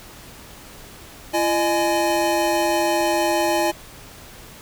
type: tone cluster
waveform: square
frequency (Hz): 339.3 / 612 / 837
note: F4 / D#5 / G#5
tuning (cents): -50 / -29 / +13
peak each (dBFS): -23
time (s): 1.33-3.72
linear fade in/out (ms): 20
effects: pink hiss -42 dBFS RMS until 4.61 s